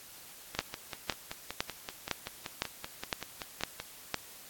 two click trains, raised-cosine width 0.2 ms, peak -11 / -20 dBFS, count 8 / 18, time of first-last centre 0.59-4.143 / 0.55-3.8 s, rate 1.97 / 5.23 Hz, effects white hiss -51 dBFS RMS until 4.49 s + AAC 64 kbps

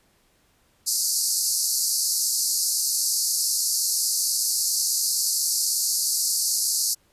pink band-pass noise, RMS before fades -24 dBFS, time 0.86-6.95 s, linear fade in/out 20 ms, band 4400 to 13000 Hz, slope 96 dB/octave, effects pink hiss -63 dBFS RMS until 7.12 s + resampled to 32000 Hz

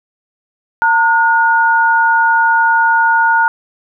sine tone pair together, 910 / 1442.9 Hz, A#5 / F#6, -42 / -44 cents, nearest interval minor sixth, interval 798 cents, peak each -11 dBFS, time 0.82-3.48 s, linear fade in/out 0 ms, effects none

